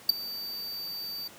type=tone with ADSR envelope; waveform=square; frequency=4627 Hz; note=D8; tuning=27 cents flat; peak=-14 dBFS; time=0.09-1.28 s; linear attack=5 ms; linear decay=11 ms; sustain=-21 dB; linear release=7 ms; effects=pink hiss -50 dBFS RMS until 1.38 s + high-pass 150 Hz 12 dB/octave